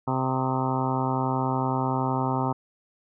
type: harmonic tone with a mistuned harmonic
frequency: 130.81 Hz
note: C3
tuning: in tune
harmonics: 1 / 2 / 3 / 4 / 5 / 6 / 7 / 8 / 9 / 10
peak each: -28 / -29 / -34 / -37 / -36 / -32 / -30 / -35 / -38 / -37 dBFS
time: 0.07-2.53 s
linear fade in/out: 10 ms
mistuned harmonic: 10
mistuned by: -51 cents
effects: none